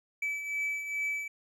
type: beating tone pair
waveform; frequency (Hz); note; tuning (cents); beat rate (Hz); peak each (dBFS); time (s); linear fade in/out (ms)
triangle; 2300 / 2302.4; D7 / D7; -37 / -35; 2.4; -38 / -30; 0.22-1.28; 5
effects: none